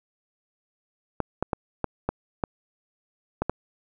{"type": "clicks", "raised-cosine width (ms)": 1, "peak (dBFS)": -10, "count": 8, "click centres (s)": [1.203, 1.426, 1.532, 1.843, 2.09, 2.438, 3.42, 3.496], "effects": []}